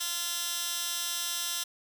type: tone with high-pass filter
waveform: 15% pulse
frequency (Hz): 345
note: F4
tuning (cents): -21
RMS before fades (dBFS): -33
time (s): 0-1.64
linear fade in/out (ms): 10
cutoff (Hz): 3700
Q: 0.75
effects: none